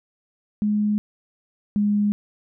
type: tone pair in turn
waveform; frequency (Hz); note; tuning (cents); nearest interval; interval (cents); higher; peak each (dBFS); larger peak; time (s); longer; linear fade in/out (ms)
sine; 209.4 / 206.5; G#3 / G#3; +15 / -10; unison; 25; first; -18 / -17; second; 0.62-0.98 / 1.76-2.12; neither; 0
effects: none